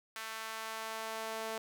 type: tone with high-pass filter sweep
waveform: sawtooth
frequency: 222 Hz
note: A3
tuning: 16 cents sharp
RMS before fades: -41 dBFS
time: 0.16-1.58 s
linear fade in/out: 0 ms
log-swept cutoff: 1400 to 550 Hz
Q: 1.2
effects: none